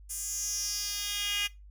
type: tone with high-pass filter sweep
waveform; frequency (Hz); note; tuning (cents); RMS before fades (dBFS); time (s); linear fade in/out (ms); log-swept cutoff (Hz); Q
10% pulse; 409; G#4; -26; -33; 0.09-1.48; 20; 8500 to 2700; 3.4
effects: noise-tail reverb RT60 0.2 s tail -18 dB re dry + added 50 Hz sine -48 dBFS peak until 1.7 s